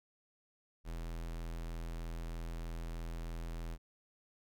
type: tone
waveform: square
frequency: 41.59 Hz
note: E1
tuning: 16 cents sharp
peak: -40 dBFS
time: 0.84-3.78 s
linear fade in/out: 50 ms
effects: none